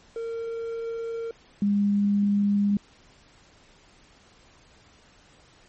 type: tone pair in turn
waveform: triangle / sine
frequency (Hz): 459 / 202.9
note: A#4 / G#3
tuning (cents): -27 / -40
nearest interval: octave + major second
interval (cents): 1413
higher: first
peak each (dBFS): -27 / -19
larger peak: second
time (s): 0.16-1.31 / 1.62-2.77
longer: neither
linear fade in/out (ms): 2
effects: pink hiss -56 dBFS RMS until 5.68 s + MP3 32 kbps